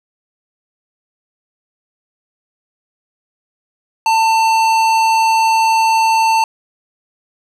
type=tone with tanh clipping; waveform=sine; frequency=894 Hz; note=A5; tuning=27 cents sharp; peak=-12 dBFS; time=4.06-6.44 s; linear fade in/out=2 ms; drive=17 dB; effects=none